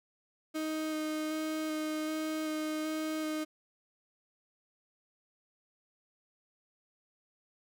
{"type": "tone with vibrato", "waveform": "35% pulse", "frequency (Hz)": 311.1, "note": "D#4", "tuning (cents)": 0, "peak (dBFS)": -31, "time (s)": [0.54, 3.45], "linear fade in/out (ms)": 20, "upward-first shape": "square", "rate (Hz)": 1.3, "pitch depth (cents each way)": 9, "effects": []}